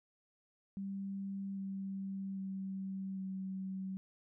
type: tone with pitch steps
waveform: sine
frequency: 196 / 194.08 / 192.19 / 190.31 Hz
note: G3 / G3 / G3 / F#3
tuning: 0 / -17 / -34 / +49 cents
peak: -38 dBFS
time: 0.77-3.97 s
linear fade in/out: 0 ms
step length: 800 ms
effects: none